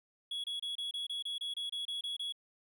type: tone bursts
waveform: triangle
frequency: 3355 Hz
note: G#7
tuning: 17 cents sharp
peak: -34 dBFS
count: 13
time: 0.31-2.324 s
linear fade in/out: 5 ms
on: 130 ms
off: 27 ms
effects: none